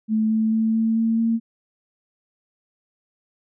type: tone with pitch steps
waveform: sine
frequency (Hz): 218.3 / 220.2 / 222.1 / 224 / 226 / 228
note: A3 / A3 / A3 / A3 / A3 / A#3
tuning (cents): -13 / +2 / +16 / +31 / +47 / -38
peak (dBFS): -17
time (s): 0.08-1.4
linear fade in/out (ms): 50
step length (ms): 220
effects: none